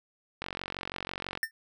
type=click train; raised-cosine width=0.3 ms; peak=-18 dBFS; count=45; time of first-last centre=0.42-1.374 s; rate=46.1 Hz
type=tone with exponential decay; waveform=square; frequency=1800 Hz; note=A6; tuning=39 cents sharp; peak=-25 dBFS; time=1.43-1.51 s; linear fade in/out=1 ms; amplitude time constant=16 ms
effects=none